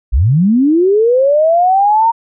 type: linear sweep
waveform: sine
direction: up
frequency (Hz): 46.76 to 932.3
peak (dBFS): -7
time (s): 0.12-2.12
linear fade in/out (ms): 20
effects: none